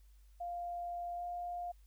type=tone with pitch glide; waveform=sine; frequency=698.5 to 704.2 Hz; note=F5 to F5; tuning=0 to +14 cents; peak=-38 dBFS; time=0.4-1.72 s; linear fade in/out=10 ms; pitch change=+14 cents; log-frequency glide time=1.16-1.22 s; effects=added 50 Hz sine -58 dBFS peak until 1.86 s + white hiss -75 dBFS RMS until 1.86 s